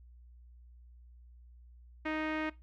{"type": "tone with low-pass filter", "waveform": "sawtooth", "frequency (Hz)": 311.1, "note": "D#4", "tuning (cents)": 0, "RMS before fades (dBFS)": -35, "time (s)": [2.05, 2.5], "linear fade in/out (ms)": 10, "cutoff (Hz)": 2200, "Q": 2.5, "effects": ["noise-tail reverb RT60 0.2 s tail -18 dB re dry", "added 60 Hz sine -53 dBFS peak until 2.62 s"]}